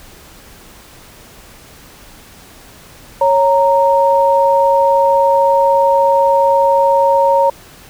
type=tone pair together; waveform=sine; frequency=552 / 928.3 Hz; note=C#5 / A#5; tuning=-7 / -7 cents; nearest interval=major sixth; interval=900 cents; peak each=-11 dBFS; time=3.21-7.5 s; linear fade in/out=5 ms; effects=pink hiss -40 dBFS RMS until 7.89 s